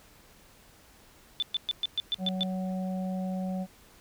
sine tone bursts, 3520 Hz, A7, in tune, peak -25 dBFS, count 8, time 1.4-2.432 s, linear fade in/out 0 ms, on 24 ms, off 120 ms
harmonic tone, 186.6 Hz, F#3, 15 cents sharp, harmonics 1 / 3 / 4, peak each -30 / -40 / -42 dBFS, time 2.18-3.67 s, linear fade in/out 50 ms
effects pink hiss -57 dBFS RMS until 4 s

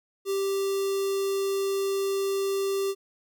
square tone with notch filter, 392 Hz, G4, in tune, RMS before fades -27 dBFS, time 0.25-2.95 s, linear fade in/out 50 ms, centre 1700 Hz, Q 0.83, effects none

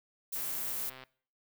violet noise, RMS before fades -36 dBFS, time 0.32-0.9 s, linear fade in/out 10 ms
click train, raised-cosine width 0.3 ms, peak -32 dBFS, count 89, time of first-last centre 0.36-1.037 s, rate 130 Hz
effects noise-tail reverb RT60 0.5 s tail -22 dB re dry

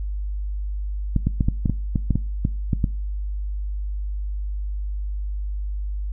clicks, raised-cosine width 5 ms, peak -7 dBFS, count 12, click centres 1.163 / 1.27 / 1.408 / 1.485 / 1.658 / 1.697 / 1.958 / 2.107 / 2.156 / 2.451 / 2.732 / 2.842 s, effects noise-tail reverb RT60 0.4 s tail -21 dB re dry + added 50 Hz sine -24 dBFS peak until 6.12 s

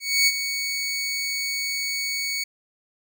20% pulse tone with ADSR envelope, 2231 Hz, C#7, 11 cents sharp, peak -10 dBFS, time 0-2.44 s, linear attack 270 ms, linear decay 41 ms, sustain -10 dB, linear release 7 ms, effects none

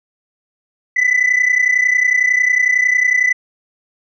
sine tone pair together, 1981 / 2012 Hz, B6 / B6, +5 / +32 cents, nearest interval unison, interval 27 cents, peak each -12 dBFS, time 0.96-3.33 s, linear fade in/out 10 ms, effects tanh soft clip ceiling -8 dBFS

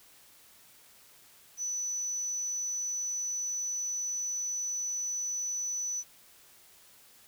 sine tone, 5970 Hz, F#8, 15 cents sharp, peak -31 dBFS, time 1.57-6.04 s, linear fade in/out 50 ms, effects white hiss -58 dBFS RMS until 7.27 s

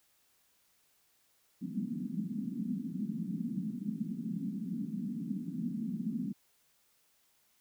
pink band-pass noise, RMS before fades -37 dBFS, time 1.61-6.33 s, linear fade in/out 10 ms, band 180 to 250 Hz, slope 48 dB/octave, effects white hiss -71 dBFS RMS until 7.6 s

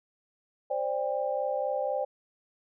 sine chord, C suspended second, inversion none, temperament equal with one note detuned, 523.3 / 587.3 / 797.7 Hz, C5 / D5 / G5, 0 / 0 / +30 cents, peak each -31 / -31 / -33 dBFS, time 0.7-2.05 s, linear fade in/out 10 ms, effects none

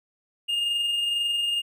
triangle tone with amplitude modulation, 2830 Hz, F7, 22 cents sharp, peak -20 dBFS, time 0.48-1.62 s, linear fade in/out 20 ms, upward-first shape sine, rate 22.1 Hz, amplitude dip 30%, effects none

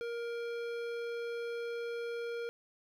triangle tone with hard clipping, 469.6 Hz, A#4, 13 cents sharp, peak -38 dBFS, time 0.01-2.49 s, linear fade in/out 0 ms, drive 18 dB, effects none

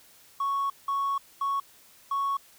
triangle tone bursts at uneven times, 1108.7 Hz, C#6, in tune, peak -22 dBFS, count 4, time 0.4-0.7 / 0.88-1.18 / 1.41-1.6 / 2.11-2.37 s, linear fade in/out 5 ms, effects tanh soft clip ceiling -21 dBFS + white hiss -56 dBFS RMS until 2.58 s

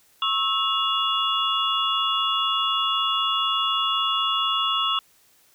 sine tone cluster, 1099 / 1304 / 2828 / 3406 Hz, C#6 / E6 / F7 / G#7, -15 / -19 / +21 / +43 cents, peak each -26 dBFS, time 0.22-4.99 s, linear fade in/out 2 ms, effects white hiss -59 dBFS RMS until 5.54 s

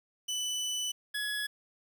25% pulse tone pair in turn, 2987 / 1686.6 Hz, F#7 / G#6, +16 / +26 cents, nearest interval minor seventh, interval 990 cents, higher first, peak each -28 dBFS, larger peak neither, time 0.28-0.92 / 1.14-1.47 s, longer first, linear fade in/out 10 ms, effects 10-bit

